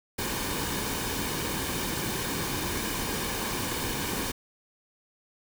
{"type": "noise with comb filter", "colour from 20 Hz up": "pink", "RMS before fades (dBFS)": -31, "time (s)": [0.18, 4.32], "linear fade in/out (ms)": 10, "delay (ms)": 1.5, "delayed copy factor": -0.5, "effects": []}